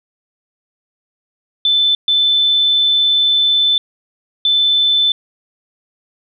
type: tone bursts at uneven times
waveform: sine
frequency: 3522 Hz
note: A7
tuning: 1 cent sharp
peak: -10 dBFS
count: 3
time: 1.65-1.95 / 2.08-3.78 / 4.45-5.12 s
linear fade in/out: 2 ms
effects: none